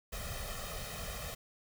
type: noise with comb filter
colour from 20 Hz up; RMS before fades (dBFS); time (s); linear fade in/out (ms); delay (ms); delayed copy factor
pink; -41; 0.12-1.35; 10; 1.6; +0.95
effects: none